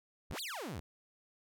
sawtooth exponential two-way sweep, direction up then down, 32.8 to 4830 to 64 Hz, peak -36 dBFS, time 0.3-0.8 s, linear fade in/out 0 ms, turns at 0.4 s, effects none

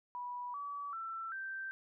sine tone with pitch steps, 979 / 1144.2 / 1337.4 / 1563.1 Hz, B5 / D6 / E6 / G6, -15 / -45 / +25 / -5 cents, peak -39 dBFS, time 0.15-1.71 s, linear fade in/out 0 ms, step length 390 ms, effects none

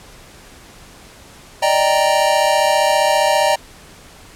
square chord, Eb major seventh, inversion third, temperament equal, 587.3 / 622.3 / 784 / 932.3 Hz, D5 / Eb5 / G5 / Bb5, 0 / 0 / 0 / 0 cents, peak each -19 dBFS, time 1.62-3.56 s, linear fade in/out 10 ms, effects pink hiss -42 dBFS RMS until 4.35 s + low-pass 11000 Hz 12 dB/octave

